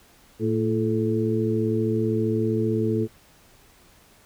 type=harmonic tone with a mistuned harmonic; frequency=112.7 Hz; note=A2; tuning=42 cents sharp; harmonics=1 / 2 / 3 / 4; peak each=-26 / -26 / -26 / -26 dBFS; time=0.39-3.08 s; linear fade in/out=50 ms; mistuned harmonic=4; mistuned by=-68 cents; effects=pink hiss -55 dBFS RMS until 4.25 s